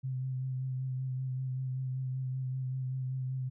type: tone with vibrato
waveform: sine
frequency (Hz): 130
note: C3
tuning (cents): -11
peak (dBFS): -32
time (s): 0.03-3.5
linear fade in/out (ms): 20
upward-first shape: sine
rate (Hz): 5.2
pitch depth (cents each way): 23
effects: none